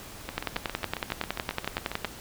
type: two click trains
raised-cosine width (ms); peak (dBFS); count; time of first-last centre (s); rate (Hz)
0.3; -11 / -16; 19 / 14; 0.38-2.047 / 0.29-2.052; 10.8 / 7.38
effects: pink hiss -44 dBFS RMS until 2.2 s